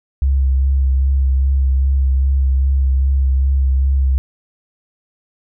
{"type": "tone with vibrato", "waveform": "sine", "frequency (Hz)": 67, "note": "C2", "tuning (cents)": 42, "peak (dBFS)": -11, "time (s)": [0.22, 4.18], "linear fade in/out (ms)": 0, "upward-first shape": "sine", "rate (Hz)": 2.5, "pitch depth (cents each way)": 25, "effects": []}